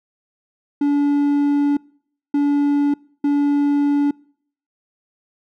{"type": "tone bursts at uneven times", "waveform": "triangle", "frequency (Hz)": 287.2, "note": "D4", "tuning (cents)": -39, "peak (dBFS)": -12, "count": 3, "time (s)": [[0.81, 1.77], [2.34, 2.94], [3.24, 4.11]], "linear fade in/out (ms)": 5, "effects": ["noise-tail reverb RT60 0.6 s tail -25 dB re dry"]}